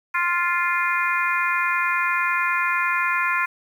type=harmonic tone; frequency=349.2 Hz; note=F4; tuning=in tune; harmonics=3 / 4 / 5 / 6 / 7; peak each=-24 / -25 / -26 / -27 / -27 dBFS; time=0.14-3.46 s; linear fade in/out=10 ms; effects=8-bit